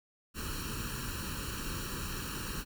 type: noise with comb filter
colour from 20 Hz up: pink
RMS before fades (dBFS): -38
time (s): 0.34-2.65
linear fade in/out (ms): 50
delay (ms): 0.71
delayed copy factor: +0.9
effects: none